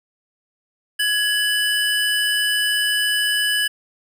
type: tone pair together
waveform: square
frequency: 1673 / 2981 Hz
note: G#6 / F#7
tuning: +12 / +12 cents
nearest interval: minor seventh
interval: 1000 cents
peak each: -21 dBFS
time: 0.99-3.68 s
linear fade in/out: 10 ms
effects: none